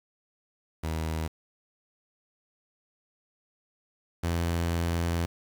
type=tone pair in turn; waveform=sawtooth; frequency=79.8 / 84.81 Hz; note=D#2 / E2; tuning=+44 / +50 cents; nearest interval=minor second; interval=106 cents; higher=second; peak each=-25 / -22 dBFS; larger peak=second; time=0.83-1.28 / 4.23-5.26 s; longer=second; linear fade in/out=10 ms; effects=8-bit